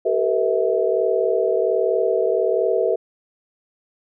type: tone cluster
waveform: sine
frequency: 385.1 / 448.1 / 489.4 / 648 Hz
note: G4 / A4 / B4 / E5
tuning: -31 / +32 / -16 / -30 cents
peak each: -22 dBFS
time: 0.05-2.96 s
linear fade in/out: 10 ms
effects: none